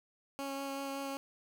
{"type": "tone with vibrato", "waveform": "15% pulse", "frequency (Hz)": 275.1, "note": "C#4", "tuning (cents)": -13, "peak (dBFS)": -31, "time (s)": [0.39, 1.17], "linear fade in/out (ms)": 0, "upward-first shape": "sine", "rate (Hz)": 5.3, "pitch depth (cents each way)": 10, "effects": []}